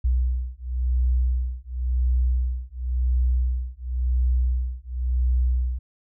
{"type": "beating tone pair", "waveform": "sine", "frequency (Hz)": [61.74, 62.68], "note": ["B1", "B1"], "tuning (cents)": [0, 26], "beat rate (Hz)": 0.94, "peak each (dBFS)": -23, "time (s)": [0.04, 5.79], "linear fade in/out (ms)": 10, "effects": []}